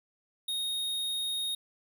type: tone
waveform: square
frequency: 3726 Hz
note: A#7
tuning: 2 cents flat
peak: -31 dBFS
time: 0.48-1.55 s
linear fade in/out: 5 ms
effects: none